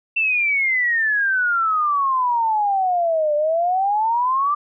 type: exponential two-way sweep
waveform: sine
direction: down then up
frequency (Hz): 2701 to 587.3 to 1192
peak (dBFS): -16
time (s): 0.16-4.55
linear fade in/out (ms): 10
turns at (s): 3.35
effects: none